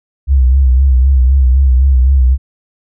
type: tone with vibrato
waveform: sine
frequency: 65.41 Hz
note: C2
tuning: in tune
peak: -5 dBFS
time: 0.27-2.38 s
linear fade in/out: 50 ms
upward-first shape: sine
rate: 3.9 Hz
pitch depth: 81 cents each way
effects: none